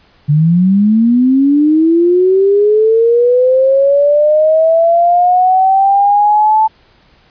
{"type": "linear sweep", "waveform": "sine", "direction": "up", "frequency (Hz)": [142.9, 880], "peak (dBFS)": -6, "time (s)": [0.28, 6.68], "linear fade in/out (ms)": 20, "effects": ["pink hiss -49 dBFS RMS until 7.3 s", "resampled to 11025 Hz"]}